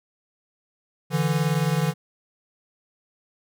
square beating tone pair, 146.4 / 165.4 Hz, D3 / E3, -5 / +6 cents, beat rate 19 Hz, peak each -24 dBFS, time 1.1-1.94 s, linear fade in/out 50 ms, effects none

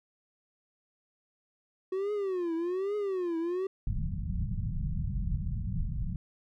triangle tone with vibrato, 370 Hz, F#4, in tune, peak -27 dBFS, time 1.92-3.67 s, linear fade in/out 5 ms, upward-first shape triangle, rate 1.2 Hz, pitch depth 230 cents each way
pink low-pass noise, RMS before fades -32 dBFS, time 3.87-6.16 s, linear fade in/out 2 ms, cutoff 190 Hz, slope 48 dB/octave
effects none

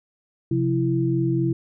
sine tone cluster, 133.2 / 177.2 / 332.4 Hz, C3 / F3 / E4, +31 / +25 / +15 cents, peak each -22 / -28 / -22 dBFS, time 0.51-1.53 s, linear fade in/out 5 ms, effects none

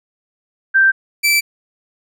sine / sawtooth tone pair in turn, 1568 / 2325 Hz, G6 / D7, 0 / -18 cents, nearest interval perfect fifth, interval 682 cents, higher second, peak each -8 dBFS, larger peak neither, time 0.74-0.92 / 1.23-1.41 s, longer neither, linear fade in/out 20 ms, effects none

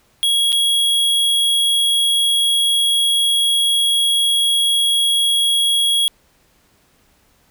square tone with dropouts, 3314 Hz, G#7, 4 cents flat, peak -14 dBFS, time 0.23-6.08 s, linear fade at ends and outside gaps 0 ms, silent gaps 0.521-0.527 s, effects pink hiss -57 dBFS RMS until 7.5 s

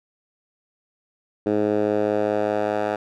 10% pulse tone with band-pass filter sweep, 104.9 Hz, G#2, 18 cents sharp, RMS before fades -22 dBFS, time 1.46-2.96 s, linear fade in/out 5 ms, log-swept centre 370 to 820 Hz, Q 1.5, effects none

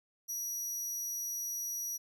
sawtooth tone, 5800 Hz, F#8, 35 cents flat, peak -33 dBFS, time 0.28-1.98 s, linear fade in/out 20 ms, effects none

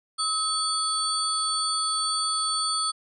sine tone cluster, 1276 / 3385 / 4499 / 8790 Hz, D#6 / G#7 / C#8 / C#9, +43 / +32 / +25 / -16 cents, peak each -28 / -36 / -27 / -30 dBFS, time 0.18-2.92 s, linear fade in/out 20 ms, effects none

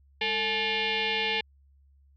sine tone with frequency modulation, 203.1 Hz, G#3, 38 cents flat, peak -25 dBFS, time 0.21-1.41 s, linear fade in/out 5 ms, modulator 651 Hz, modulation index 5.2, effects added 69 Hz sine -57 dBFS peak until 2.16 s

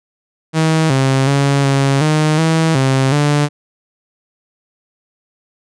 sawtooth tone with pitch steps, 159.4 / 133.9 / 139.8 / 137.4 / 154 / 161.6 / 133.4 / 146.5 Hz, D#3 / C3 / C#3 / C#3 / D#3 / E3 / C3 / D3, +42 / +40 / +15 / -15 / -17 / -34 / +34 / -4 cents, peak -7 dBFS, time 0.53-3.49 s, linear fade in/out 50 ms, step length 370 ms, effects resampled to 22050 Hz

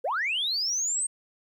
sine linear sweep, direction up, 436.2 to 8480 Hz, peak -24 dBFS, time 0.04-1.07 s, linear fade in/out 10 ms, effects tanh soft clip ceiling -21 dBFS + 11-bit

